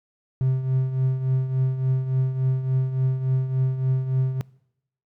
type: tone with tremolo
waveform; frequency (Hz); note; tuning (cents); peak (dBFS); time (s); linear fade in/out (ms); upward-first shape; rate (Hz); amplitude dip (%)
triangle; 130.81; C3; 0; -14; 0.41-4.41; 0; triangle; 3.5; 70
effects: noise-tail reverb RT60 0.8 s tail -24 dB re dry + tanh soft clip ceiling -11 dBFS